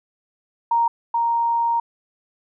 sine tone pair in turn, 932.3 / 932.3 Hz, A#5 / A#5, 0 / 0 cents, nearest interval unison, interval 0 cents, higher neither, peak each -15 / -17 dBFS, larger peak first, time 0.71-0.88 / 1.14-1.8 s, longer second, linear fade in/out 5 ms, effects none

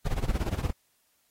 brown noise with tremolo, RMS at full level -25 dBFS, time 0.05-0.71 s, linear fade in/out 10 ms, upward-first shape sine, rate 17 Hz, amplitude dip 85%, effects white hiss -70 dBFS RMS until 1.3 s + AAC 48 kbps

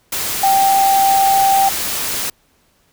sine tone in noise, 782 Hz, G5, 4 cents flat, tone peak -10 dBFS, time 0.43-1.69 s, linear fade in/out 5 ms, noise white, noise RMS -21 dBFS, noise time 0.12-2.3 s, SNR +8 dB, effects pink hiss -58 dBFS RMS until 2.92 s

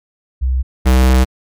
sine / square tone pair in turn, 64.3 / 64.3 Hz, C2 / C2, -30 / -30 cents, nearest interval unison, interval 0 cents, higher neither, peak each -12 / -8 dBFS, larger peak second, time 0.41-0.63 / 0.85-1.25 s, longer second, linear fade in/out 20 ms, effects MP3 96 kbps

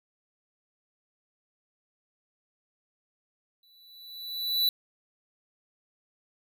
square tone with exponential growth, 3963 Hz, B7, 5 cents sharp, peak -21 dBFS, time 3.63-4.69 s, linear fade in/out 2 ms, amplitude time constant 230 ms, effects none

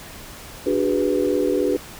sine chord, G# half-diminished seventh, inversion second, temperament equal with one note detuned, 293.7 / 370 / 410.3 / 493.9 Hz, D4 / F#4 / G#4 / B4, 0 / 0 / -21 / 0 cents, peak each -23 dBFS, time 0.66-1.77 s, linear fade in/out 5 ms, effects pink hiss -39 dBFS RMS until 1.99 s

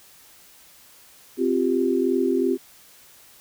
sine chord, C suspended fourth, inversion none, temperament equal, 261.6 / 349.2 / 392 Hz, C4 / F4 / G4, 0 / 0 / 0 cents, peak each -23 dBFS, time 1.37-2.58 s, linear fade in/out 50 ms, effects white hiss -51 dBFS RMS until 3.4 s

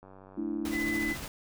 click train, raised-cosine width 1 ms, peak -37 dBFS, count 62, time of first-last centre 0.03-0.667 s, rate 95.8 Hz
sine chord, A suspended fourth, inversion none, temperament equal, 220 / 293.7 / 329.6 Hz, A3 / D4 / E4, 0 / 0 / 0 cents, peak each -37 / -34 / -34 dBFS, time 0.37-1.13 s, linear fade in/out 10 ms
pink noise with tremolo, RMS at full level -38 dBFS, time 0.65-1.28 s, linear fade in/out 2 ms, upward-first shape triangle, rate 14 Hz, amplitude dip 40%
sine tone, 2010 Hz, B6, 30 cents sharp, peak -31 dBFS, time 0.71-1.17 s, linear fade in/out 50 ms
effects none

